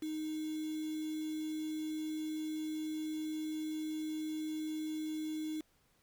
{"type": "tone with quantisation", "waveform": "sine", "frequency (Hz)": 310.6, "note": "D#4", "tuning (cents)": -3, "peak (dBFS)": -36, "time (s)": [0.02, 5.61], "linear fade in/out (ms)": 5, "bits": 8, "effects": ["pink hiss -72 dBFS RMS until 6.02 s"]}